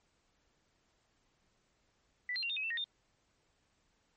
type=tone with pitch steps; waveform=sine; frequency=1978 / 4160 / 2763 / 3654 / 2546 / 2671 / 1863 / 3627 Hz; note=B6 / C8 / F7 / A#7 / D#7 / E7 / A#6 / A#7; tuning=+2 / -11 / -19 / -35 / +39 / +22 / -2 / -48 cents; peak=-34 dBFS; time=2.29-2.842 s; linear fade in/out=2 ms; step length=69 ms; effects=pink hiss -75 dBFS RMS until 4.16 s + MP3 32 kbps